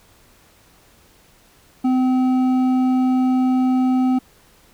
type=tone with hard clipping; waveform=sine; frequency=256.4 Hz; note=C4; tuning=35 cents flat; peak=-16 dBFS; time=1.84-4.19 s; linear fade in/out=10 ms; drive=7 dB; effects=pink hiss -53 dBFS RMS until 4.73 s